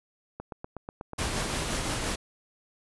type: click train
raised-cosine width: 1 ms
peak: -23 dBFS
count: 12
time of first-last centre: 0.4-1.745 s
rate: 8.18 Hz
type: noise with tremolo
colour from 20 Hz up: pink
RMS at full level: -29 dBFS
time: 1.18-2.16 s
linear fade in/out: 10 ms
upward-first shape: triangle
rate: 5.8 Hz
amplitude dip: 35%
effects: resampled to 24000 Hz